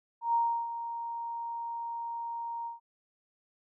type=tone with ADSR envelope; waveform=sine; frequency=932.3 Hz; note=A#5; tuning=in tune; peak=-23 dBFS; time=0.21-2.8 s; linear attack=130 ms; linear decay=330 ms; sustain=-11 dB; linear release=140 ms; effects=none